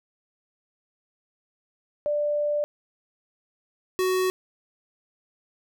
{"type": "tone pair in turn", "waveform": ["sine", "square"], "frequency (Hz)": [590, 371.7], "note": ["D5", "F#4"], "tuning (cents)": [8, 8], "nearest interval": "minor sixth", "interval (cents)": 800, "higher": "first", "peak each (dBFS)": -22, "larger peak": "neither", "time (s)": [[2.06, 2.64], [3.99, 4.3]], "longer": "first", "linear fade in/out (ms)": 0, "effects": []}